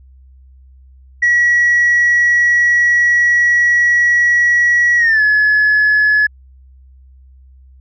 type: tone with pitch glide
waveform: sine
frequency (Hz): 1925 to 1705.1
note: B6 to G#6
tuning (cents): -45 to +45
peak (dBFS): -7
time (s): 1.22-6.27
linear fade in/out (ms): 10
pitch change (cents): -210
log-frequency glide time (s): 4.97-5.22
effects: tanh soft clip ceiling -6 dBFS + added 65 Hz sine -40 dBFS peak until 7.8 s